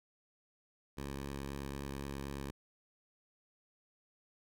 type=tone with vibrato; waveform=10% pulse; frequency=69.3 Hz; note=C#2; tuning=in tune; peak=-32 dBFS; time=0.97-2.51 s; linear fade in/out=10 ms; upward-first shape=sine; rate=3.9 Hz; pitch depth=13 cents each way; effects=none